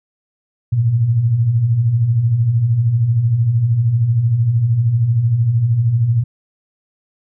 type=beating tone pair; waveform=sine; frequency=105.7 / 118.7 Hz; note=G#2 / A#2; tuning=+31 / +32 cents; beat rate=13 Hz; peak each=-21 / -12 dBFS; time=0.72-6.24 s; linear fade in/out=10 ms; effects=none